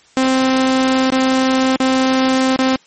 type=tone with dropouts; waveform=sawtooth; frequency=261.6 Hz; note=C4; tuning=in tune; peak=-8 dBFS; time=0.17-2.76 s; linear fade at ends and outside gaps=1 ms; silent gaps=1.103-1.122 / 1.762-1.801 / 2.562-2.59 s; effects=white hiss -50 dBFS RMS until 2.86 s + MP3 32 kbps